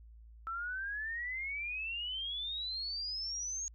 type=exponential sweep; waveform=sine; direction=up; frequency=1317 to 6645 Hz; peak=-36 dBFS; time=0.47-3.68 s; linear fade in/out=0 ms; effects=added 56 Hz sine -52 dBFS peak until 3.74 s